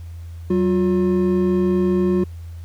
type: tone pair together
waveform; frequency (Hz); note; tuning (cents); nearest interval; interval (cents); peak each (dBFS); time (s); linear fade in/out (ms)
triangle; 188.9 / 356.9; F#3 / F4; +36 / +38; major seventh; 1102; -16; 0.5-2.24; 5
effects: added 84 Hz sine -31 dBFS peak until 2.64 s + pink hiss -54 dBFS RMS until 2.64 s